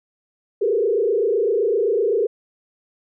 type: tone with frequency modulation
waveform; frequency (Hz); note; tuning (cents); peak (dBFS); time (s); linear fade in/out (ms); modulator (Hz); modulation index
sine; 432.9; A4; -28; -16; 0.61-2.27; 10; 27.8; 1.8
effects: none